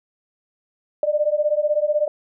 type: beating tone pair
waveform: sine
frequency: 591 / 607 Hz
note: D5 / D#5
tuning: +11 / -43 cents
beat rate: 16 Hz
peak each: -20 dBFS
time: 1.03-2.08 s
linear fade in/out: 2 ms
effects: none